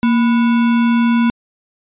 sine tone with sample-and-hold, 233.2 Hz, A#3, 1 cent sharp, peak -10 dBFS, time 0.03-1.3 s, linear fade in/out 0 ms, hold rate 1225 Hz, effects resampled to 8000 Hz

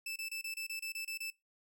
sawtooth tone bursts, 2637 Hz, E7, in tune, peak -35 dBFS, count 10, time 0.06-1.303 s, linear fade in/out 5 ms, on 100 ms, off 27 ms, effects noise-tail reverb RT60 0.2 s tail -21 dB re dry

